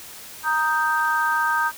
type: chord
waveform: sine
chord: Eb major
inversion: second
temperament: equal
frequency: 932.3 / 1244.5 / 1568 Hz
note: Bb5 / Eb6 / G6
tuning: 0 / 0 / 0 cents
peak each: -23 / -24 / -22 dBFS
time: 0.43-1.72 s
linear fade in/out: 50 ms
effects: white hiss -40 dBFS RMS until 1.77 s